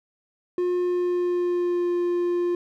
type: tone with pitch glide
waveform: triangle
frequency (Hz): 357.3 to 350.8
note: F4 to F4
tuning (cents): +40 to +8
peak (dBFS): -19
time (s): 0.58-2.55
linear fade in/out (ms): 2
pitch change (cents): -32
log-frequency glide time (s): 0.77-1.92
effects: none